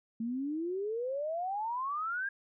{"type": "exponential sweep", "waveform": "sine", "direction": "up", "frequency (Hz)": [221.6, 1640], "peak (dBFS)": -32, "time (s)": [0.2, 2.29], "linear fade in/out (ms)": 5, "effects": []}